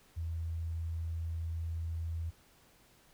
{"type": "tone", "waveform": "sine", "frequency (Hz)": 82.41, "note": "E2", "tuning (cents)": 0, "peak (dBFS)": -34, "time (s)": [0.16, 2.31], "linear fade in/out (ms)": 20, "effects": ["pink hiss -64 dBFS RMS until 3.13 s"]}